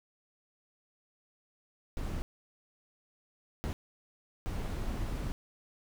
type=noise bursts at uneven times; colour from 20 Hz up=brown; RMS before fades=-35 dBFS; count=3; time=1.97-2.22 / 3.64-3.73 / 4.46-5.32 s; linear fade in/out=0 ms; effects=none